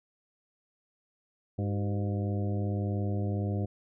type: harmonic tone with a mistuned harmonic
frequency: 101.6 Hz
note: G#2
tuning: 38 cents flat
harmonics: 1 / 2 / 3 / 4 / 5 / 6 / 7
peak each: -29 / -35 / -39 / -41 / -43 / -45 / -46 dBFS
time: 1.58-3.66 s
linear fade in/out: 10 ms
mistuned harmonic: 4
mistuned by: -82 cents
effects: none